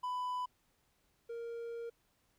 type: tone pair in turn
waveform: triangle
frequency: 997 / 466.2 Hz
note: B5 / A#4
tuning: +16 / 0 cents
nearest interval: octave + minor second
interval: 1316 cents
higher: first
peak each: -33 / -38 dBFS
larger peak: first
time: 0.03-0.46 / 1.29-1.9 s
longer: second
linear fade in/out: 10 ms
effects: pink hiss -75 dBFS RMS until 2.38 s